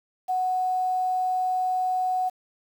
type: tone with quantisation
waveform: sine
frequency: 740 Hz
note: F#5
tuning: in tune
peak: -22 dBFS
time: 0.28-2.3 s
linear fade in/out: 20 ms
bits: 8
effects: none